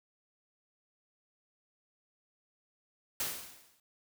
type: noise with exponential decay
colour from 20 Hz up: white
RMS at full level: -32 dBFS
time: 3.2-3.8 s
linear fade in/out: 2 ms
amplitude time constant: 130 ms
effects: none